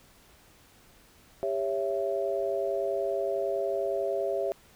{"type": "chord", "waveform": "sine", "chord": "C# diminished", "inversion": "second", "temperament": "just", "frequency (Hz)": [399.1, 554.4, 665.2], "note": ["G4", "C#5", "E5"], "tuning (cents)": [31, 0, 16], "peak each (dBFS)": -31, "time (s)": [1.43, 4.52], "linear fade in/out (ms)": 0, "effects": ["pink hiss -58 dBFS RMS until 4.75 s"]}